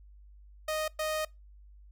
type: tone bursts at uneven times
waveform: sawtooth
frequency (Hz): 621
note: D#5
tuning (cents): -3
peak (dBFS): -26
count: 2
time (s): 0.68-0.88 / 0.99-1.25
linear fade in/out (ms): 5
effects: noise-tail reverb RT60 0.2 s tail -23 dB re dry + added 50 Hz sine -51 dBFS peak until 1.91 s